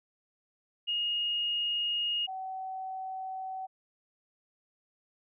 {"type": "tone pair in turn", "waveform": "sine", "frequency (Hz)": [2861, 757.8], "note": ["F7", "F#5"], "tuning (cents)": [41, 41], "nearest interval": "octave + major seventh", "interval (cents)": 2300, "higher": "first", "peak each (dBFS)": [-28, -35], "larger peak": "first", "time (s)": [[0.87, 2.27], [2.27, 3.67]], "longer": "neither", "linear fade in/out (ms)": 20, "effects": []}